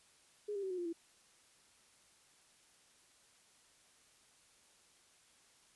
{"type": "tone with pitch steps", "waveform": "sine", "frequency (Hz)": [415.6, 398, 381.1, 364.9, 349.5, 334.7], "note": ["G#4", "G4", "G4", "F#4", "F4", "E4"], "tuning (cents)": [1, 26, -49, -24, 1, 26], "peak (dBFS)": -37, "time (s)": [0.48, 0.93], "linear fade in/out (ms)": 10, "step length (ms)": 75, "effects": ["white hiss -67 dBFS RMS until 5.75 s", "resampled to 24000 Hz"]}